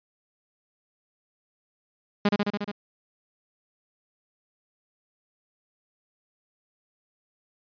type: tone with echo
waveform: sawtooth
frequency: 204.8 Hz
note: G#3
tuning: 24 cents flat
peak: -14 dBFS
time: 2.25-2.29 s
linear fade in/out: 5 ms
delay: 71 ms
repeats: 6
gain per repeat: -2 dB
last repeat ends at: 2.716 s
effects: resampled to 11025 Hz